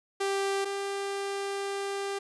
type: tone pair in turn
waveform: sawtooth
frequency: 393.3 / 396.7 Hz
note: G4 / G4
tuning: +6 / +21 cents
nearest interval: unison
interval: 15 cents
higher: second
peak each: -23 / -27 dBFS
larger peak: first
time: 0.2-0.65 / 0.65-2.19 s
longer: second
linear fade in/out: 10 ms
effects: resampled to 24000 Hz + 10-bit